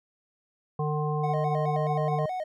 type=harmonic tone; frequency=150.8 Hz; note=D3; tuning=46 cents sharp; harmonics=1 / 3 / 5 / 7; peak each=-27 / -32 / -34 / -35 dBFS; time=0.79-2.26 s; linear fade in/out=5 ms
type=tone with vibrato; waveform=triangle; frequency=677 Hz; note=E5; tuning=46 cents sharp; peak=-27 dBFS; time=1.23-2.44 s; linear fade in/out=10 ms; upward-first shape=square; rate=4.7 Hz; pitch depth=150 cents each way
effects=none